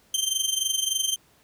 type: tone with amplitude modulation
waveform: 20% pulse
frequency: 3136 Hz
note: G7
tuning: in tune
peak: -15 dBFS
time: 0.14-1.16 s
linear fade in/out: 2 ms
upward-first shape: sine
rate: 23.4 Hz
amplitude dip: 75%
effects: pink hiss -60 dBFS RMS until 1.43 s + high-pass 60 Hz 12 dB/octave